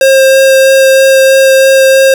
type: tone with vibrato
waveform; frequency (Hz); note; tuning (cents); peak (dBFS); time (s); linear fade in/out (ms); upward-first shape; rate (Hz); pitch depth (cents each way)
square; 534; C5; +35; -3; 0.01-2.14; 2; sine; 3.1; 8
effects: none